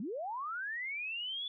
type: linear sweep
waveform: sine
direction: up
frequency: 178.2 to 3480 Hz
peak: -36 dBFS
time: 0-1.48 s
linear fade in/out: 2 ms
effects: none